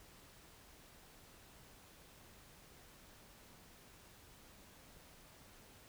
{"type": "silence", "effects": ["pink hiss -61 dBFS RMS until 5.88 s"]}